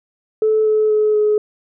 sine tone with pitch steps, 434.6 / 430.6 / 426.6 / 422.7 Hz, A4 / A4 / G#4 / G#4, -21 / -37 / +46 / +31 cents, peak -11 dBFS, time 0.42-1.38 s, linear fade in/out 2 ms, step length 240 ms, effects tanh soft clip ceiling -7 dBFS

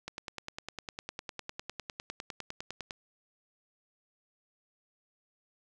click train, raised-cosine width 0.2 ms, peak -21 dBFS, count 29, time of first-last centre 0.08-2.908 s, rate 9.9 Hz, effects none

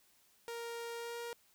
sawtooth tone with pitch glide, 467.1 to 471.4 Hz, A#4 to A#4, +3 to +19 cents, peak -37 dBFS, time 0.48-1.33 s, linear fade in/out 0 ms, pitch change +16 cents, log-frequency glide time 0.96-1.18 s, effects white hiss -69 dBFS RMS until 1.54 s

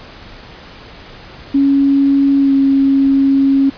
sine tone with pitch glide, 277.2 to 273.2 Hz, C#4 to C#4, 0 to -25 cents, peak -8 dBFS, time 1.54-3.7 s, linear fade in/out 10 ms, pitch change -25 cents, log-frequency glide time 2.39-2.53 s, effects pink hiss -36 dBFS RMS until 3.77 s + resampled to 11025 Hz

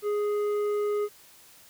triangle tone with tanh clipping, 415.3 Hz, G#4, in tune, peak -26 dBFS, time 0.02-1.09 s, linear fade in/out 50 ms, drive 12 dB, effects white hiss -54 dBFS RMS until 1.69 s

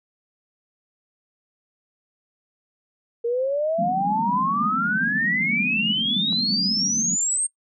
sine exponential sweep, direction up, 460 to 8670 Hz, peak -20 dBFS, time 3.24-7.47 s, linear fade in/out 10 ms
pink band-pass noise, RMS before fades -29 dBFS, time 3.78-7.16 s, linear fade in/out 10 ms, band 180 to 240 Hz, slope 48 dB/octave
click, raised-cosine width 1 ms, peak -26 dBFS, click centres 6.326 s
effects noise-tail reverb RT60 0.1 s tail -21 dB re dry

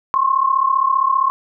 sine tone pair together, 1052.8 / 1088 Hz, C6 / C#6, +10 / -33 cents, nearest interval minor second, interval 57 cents, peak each -16 dBFS, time 0.14-1.3 s, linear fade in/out 0 ms, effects none

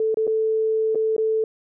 sine tone with dropouts, 440 Hz, A4, in tune, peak -18 dBFS, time 0-1.44 s, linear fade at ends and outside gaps 2 ms, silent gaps 0.144-0.171 / 0.269-0.276 / 0.948-0.955 / 1.165-1.18 s, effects none

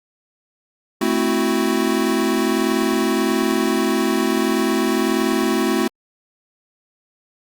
square chord, F# half-diminished seventh, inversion first, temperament equal, 220 / 261.6 / 329.6 / 370 Hz, A3 / C4 / E4 / F#4, 0 / 0 / 0 / 0 cents, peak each -23 dBFS, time 1.01-5.88 s, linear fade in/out 5 ms, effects Opus 48 kbps

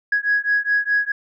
sine beating tone pair, 1661.2 / 1666 Hz, G#6 / G#6, 0 / +5 cents, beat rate 4.8 Hz, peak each -19 dBFS, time 0.12-1.12 s, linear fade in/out 5 ms, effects tanh soft clip ceiling -10 dBFS

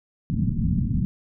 white low-pass noise, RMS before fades -23 dBFS, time 0.3-1.05 s, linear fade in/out 0 ms, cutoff 230 Hz, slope 48 dB/octave, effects none

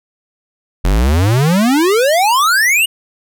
square exponential sweep, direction up, 42 to 2942 Hz, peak -10 dBFS, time 0.84-2.86 s, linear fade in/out 10 ms, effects none

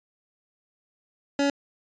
25% pulse tone, 281.6 Hz, C#4, 27 cents sharp, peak -17 dBFS, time 1.39-1.5 s, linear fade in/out 2 ms, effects resampled to 16000 Hz

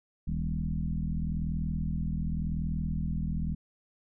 sine tone with frequency modulation, 110 Hz, A2, in tune, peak -28 dBFS, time 0.27-3.55 s, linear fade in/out 10 ms, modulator 40.9 Hz, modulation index 2.5, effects none

